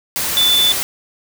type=tone in noise; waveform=sine; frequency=3500 Hz; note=A7; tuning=10 cents flat; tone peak=-11 dBFS; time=0.37-0.72 s; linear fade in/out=0 ms; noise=white; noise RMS=-20 dBFS; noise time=0.16-0.83 s; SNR=+6 dB; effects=none